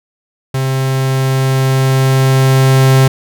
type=tone with level ramp; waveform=45% pulse; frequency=132.8 Hz; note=C3; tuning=26 cents sharp; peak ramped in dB=-13 to -5 dBFS; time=0.54-3.08 s; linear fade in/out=5 ms; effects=none